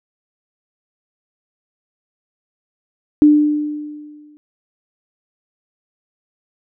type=tone with exponential decay; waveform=sine; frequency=298.4 Hz; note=D4; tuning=28 cents sharp; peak=-4 dBFS; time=3.22-4.37 s; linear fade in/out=0 ms; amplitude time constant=250 ms; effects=none